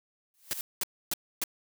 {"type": "noise with exponential growth", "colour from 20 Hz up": "blue", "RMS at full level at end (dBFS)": -33, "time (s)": [0.34, 0.61], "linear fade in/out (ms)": 1, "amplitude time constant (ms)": 57}
{"type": "noise bursts", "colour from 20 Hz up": "white", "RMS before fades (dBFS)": -30, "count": 4, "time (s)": [0.51, 1.438], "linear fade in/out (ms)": 0, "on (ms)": 22, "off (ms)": 280}
{"effects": []}